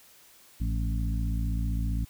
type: harmonic tone with a mistuned harmonic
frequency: 55.4 Hz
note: A1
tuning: 13 cents sharp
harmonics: 1 / 2 / 3 / 4 / 5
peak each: -27 / -33 / -37 / -39 / -41 dBFS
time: 0.6-2.05 s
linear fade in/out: 10 ms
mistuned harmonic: 3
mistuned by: +52 cents
effects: white hiss -56 dBFS RMS until 2.09 s